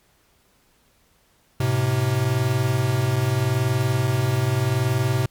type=tone pair together; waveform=square; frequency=107.89 / 128.7 Hz; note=A2 / C3; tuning=-34 / -28 cents; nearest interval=minor third; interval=306 cents; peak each=-24 / -21 dBFS; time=1.6-5.26 s; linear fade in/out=5 ms; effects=pink hiss -61 dBFS RMS until 5.3 s + MP3 96 kbps